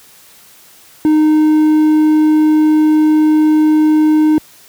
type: tone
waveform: triangle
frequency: 308.1 Hz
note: D#4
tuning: 17 cents flat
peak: -5 dBFS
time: 1.05-4.38 s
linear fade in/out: 0 ms
effects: white hiss -43 dBFS RMS until 4.68 s + high-pass 60 Hz 12 dB/octave